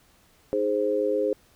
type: chord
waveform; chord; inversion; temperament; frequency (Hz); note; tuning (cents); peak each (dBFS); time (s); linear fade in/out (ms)
sine; Ab major; second; equal; 311.1 / 415.3 / 523.3; Eb4 / Ab4 / C5; 0 / 0 / 0; -30 / -25 / -25; 0.53-1.33; 0
effects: pink hiss -60 dBFS RMS until 1.55 s